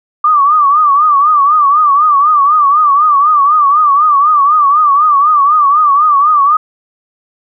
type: tone with vibrato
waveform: sine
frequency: 1174.7 Hz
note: D6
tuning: in tune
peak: -5 dBFS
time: 0.24-6.57 s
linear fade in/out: 5 ms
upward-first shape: triangle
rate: 4 Hz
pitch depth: 130 cents each way
effects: none